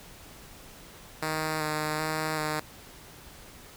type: tone with vibrato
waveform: 5% pulse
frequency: 154.9 Hz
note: D#3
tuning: 7 cents flat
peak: -17 dBFS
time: 1.22-2.6 s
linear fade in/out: 5 ms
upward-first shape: square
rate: 1.3 Hz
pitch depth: 17 cents each way
effects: pink hiss -49 dBFS RMS until 3.76 s